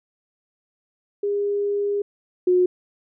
sine tone pair in turn, 406.6 / 362.2 Hz, G#4 / F#4, -37 / -37 cents, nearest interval major second, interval 200 cents, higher first, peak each -20 / -14 dBFS, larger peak second, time 1.23-2.02 / 2.47-2.66 s, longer first, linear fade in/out 5 ms, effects none

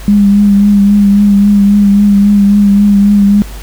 sine tone with vibrato, 202.6 Hz, G#3, 43 cents flat, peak -3 dBFS, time 0.08-3.42 s, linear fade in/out 0 ms, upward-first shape triangle, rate 3.7 Hz, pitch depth 32 cents each way, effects added 50 Hz sine -23 dBFS peak until 3.62 s + pink hiss -32 dBFS RMS until 3.62 s

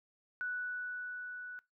sine tone with level ramp, 1480 Hz, F#6, in tune, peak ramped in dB -34 to -43 dBFS, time 0.41-1.59 s, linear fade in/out 0 ms, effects noise-tail reverb RT60 0.2 s tail -21 dB re dry

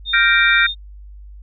sine tone, 3653 Hz, A#7, 36 cents flat, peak -20 dBFS, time 0.05-0.75 s, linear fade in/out 50 ms
sine chord, G minor seventh, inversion third, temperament equal, 1396.9 / 1568 / 1864.7 / 2349 Hz, F6 / G6 / Bb6 / D7, 0 / 0 / 0 / 0 cents, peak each -17 dBFS, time 0.13-0.67 s, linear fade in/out 10 ms
effects added 50 Hz sine -35 dBFS peak until 1.42 s

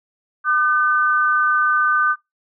sine tone pair together, 1205.8 / 1521 Hz, D6 / F#6, +45 / +47 cents, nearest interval major third, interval 402 cents, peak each -17 dBFS, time 0.44-2.16 s, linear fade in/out 50 ms, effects noise-tail reverb RT60 0.2 s tail -22 dB re dry

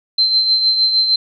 sine tone with tremolo, 4106 Hz, C8, 33 cents flat, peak -9 dBFS, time 0.18-1.16 s, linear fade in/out 5 ms, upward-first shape triangle, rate 6.5 Hz, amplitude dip 55%, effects none

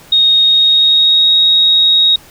sine tone with pitch glide, 3729 to 3770 Hz, A#7 to A#7, 0 to +19 cents, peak -6 dBFS, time 0.12-2.16 s, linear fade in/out 5 ms, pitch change +19 cents, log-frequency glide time 0.41-1.32 s, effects pink hiss -40 dBFS RMS until 2.3 s

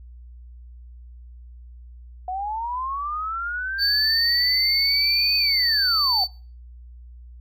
sine linear two-way sweep, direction up then down, 724 to 2502 to 724 Hz, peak -25 dBFS, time 2.28-6.24 s, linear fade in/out 2 ms, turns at 5.37 s
triangle tone, 4532 Hz, C#8, 37 cents sharp, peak -17 dBFS, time 3.78-6.28 s, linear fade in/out 50 ms
effects noise-tail reverb RT60 0.4 s tail -23 dB re dry + added 60 Hz sine -40 dBFS peak until 7.4 s

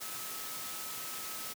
sine tone in noise, 1288 Hz, E6, 41 cents flat, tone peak -50 dBFS, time 0-1.54 s, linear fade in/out 20 ms, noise white, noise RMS -41 dBFS, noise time 0-1.54 s, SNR -12 dB, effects high-pass 100 Hz 12 dB/octave

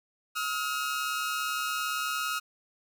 sawtooth tone pair together, 1276 / 1413.6 Hz, D#6 / F6, +43 / +21 cents, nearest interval major second, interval 178 cents, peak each -28 / -29 dBFS, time 0.35-2.4 s, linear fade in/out 20 ms, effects none

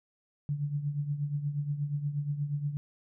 sine tone with tremolo, 145.2 Hz, D3, 19 cents flat, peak -26 dBFS, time 0.49-2.77 s, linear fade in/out 0 ms, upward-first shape triangle, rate 8.4 Hz, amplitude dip 75%, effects none

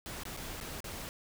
pink noise with dropouts, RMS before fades -42 dBFS, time 0.06-1.09 s, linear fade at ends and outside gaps 0 ms, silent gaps 0.234-0.253 / 0.366-0.373 / 0.602-0.611 / 0.804-0.843 s, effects none

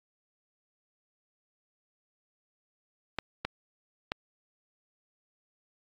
clicks, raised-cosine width 0.3 ms, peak -14 dBFS, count 3, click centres 3.187 / 3.45 / 4.119 s, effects AAC 64 kbps

